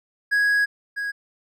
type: tone pair in turn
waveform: triangle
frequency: 1660 / 1651.6 Hz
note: G#6 / G#6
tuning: -1 / -10 cents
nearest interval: unison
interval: 9 cents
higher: first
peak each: -15 / -23 dBFS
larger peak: first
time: 0.31-0.66 / 0.96-1.12 s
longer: first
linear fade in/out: 20 ms
effects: none